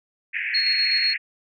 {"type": "band-pass noise", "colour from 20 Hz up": "pink", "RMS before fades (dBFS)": -27, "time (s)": [0.33, 1.18], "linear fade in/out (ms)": 20, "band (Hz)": [1700, 2600], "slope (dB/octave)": 96}
{"type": "tone with tremolo", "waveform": "sine", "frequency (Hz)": 4300, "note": "C8", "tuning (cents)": 47, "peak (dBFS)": -18, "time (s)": [0.54, 1.14], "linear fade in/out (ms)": 10, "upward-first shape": "square", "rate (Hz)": 8, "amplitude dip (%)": 30}
{"effects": []}